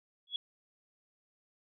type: tone with exponential growth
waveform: sine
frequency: 3360 Hz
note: G#7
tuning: 19 cents sharp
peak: -28 dBFS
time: 0.27-0.36 s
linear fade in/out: 2 ms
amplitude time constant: 18 ms
effects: none